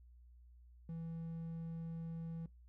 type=tone; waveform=triangle; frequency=164.81 Hz; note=E3; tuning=in tune; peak=-40 dBFS; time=0.89-2.46 s; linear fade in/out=2 ms; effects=noise-tail reverb RT60 0.2 s tail -22 dB re dry + added 60 Hz sine -58 dBFS peak until 2.68 s